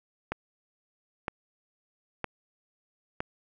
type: click train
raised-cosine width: 0.5 ms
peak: -15 dBFS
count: 4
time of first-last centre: 0.32-3.205 s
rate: 1.04 Hz
effects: none